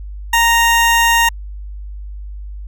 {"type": "tone", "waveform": "20% pulse", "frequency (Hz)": 930, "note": "A#5", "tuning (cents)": -4, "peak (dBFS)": -5, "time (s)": [0.33, 1.29], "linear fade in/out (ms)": 5, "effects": ["added 50 Hz sine -26 dBFS peak until 2.67 s"]}